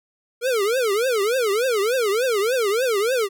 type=tone with vibrato; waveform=square; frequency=455.5 Hz; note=A#4; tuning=40 cents flat; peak=-19 dBFS; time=0.41-3.29 s; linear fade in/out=50 ms; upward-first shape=triangle; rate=3.4 Hz; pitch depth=300 cents each way; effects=none